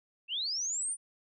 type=linear sweep; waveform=sine; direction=up; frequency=2595 to 9397 Hz; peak=-31 dBFS; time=0.28-0.97 s; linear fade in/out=50 ms; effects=none